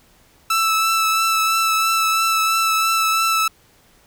sawtooth tone with vibrato, 1318.5 Hz, E6, in tune, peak -12 dBFS, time 0.5-3.48 s, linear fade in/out 5 ms, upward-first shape triangle, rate 3 Hz, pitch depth 19 cents each way, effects pink hiss -54 dBFS RMS until 4.06 s

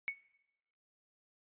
sine tone with exponential decay, 2217 Hz, C#7, in tune, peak -29 dBFS, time 0.08-0.18 s, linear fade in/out 0 ms, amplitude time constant 21 ms, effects noise-tail reverb RT60 0.9 s tail -19 dB re dry + resampled to 8000 Hz

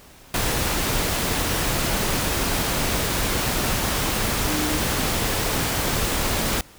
sine tone in noise, 303.1 Hz, D#4, 45 cents flat, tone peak -26 dBFS, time 4.47-4.78 s, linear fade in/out 2 ms, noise pink, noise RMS -23 dBFS, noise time 0.34-6.61 s, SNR -6 dB, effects pink hiss -48 dBFS RMS until 6.78 s

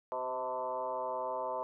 sine tone with frequency modulation, 766 Hz, G5, 40 cents flat, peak -33 dBFS, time 0.12-1.63 s, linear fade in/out 0 ms, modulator 126 Hz, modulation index 2.4, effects none

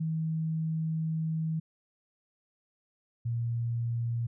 sine tone pair in turn, 160 / 117.41 Hz, D#3 / A#2, +49 / +13 cents, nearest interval perfect fourth, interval 536 cents, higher first, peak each -28 dBFS, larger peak neither, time 0-1.6 / 3.25-4.27 s, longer first, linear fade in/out 10 ms, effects none

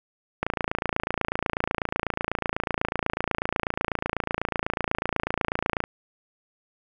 click train, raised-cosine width 0.5 ms, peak -9 dBFS, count 153, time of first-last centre 0.43-5.839 s, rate 28.1 Hz, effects none

